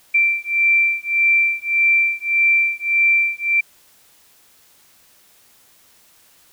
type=beating tone pair; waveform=sine; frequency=2349 / 2350.7 Hz; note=D7 / D7; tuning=0 / +1 cents; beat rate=1.7 Hz; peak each=-17 / -17 dBFS; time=0.14-3.61 s; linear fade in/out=10 ms; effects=white hiss -53 dBFS RMS until 6.52 s